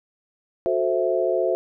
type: chord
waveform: sine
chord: F# half-diminished seventh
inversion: none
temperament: equal with one note detuned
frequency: 366.2 / 440 / 523.3 / 659.3 Hz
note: F#4 / A4 / C5 / E5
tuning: -18 / 0 / 0 / 0 cents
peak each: -24 / -27 / -24 / -24 dBFS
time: 0.66-1.55 s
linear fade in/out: 0 ms
effects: none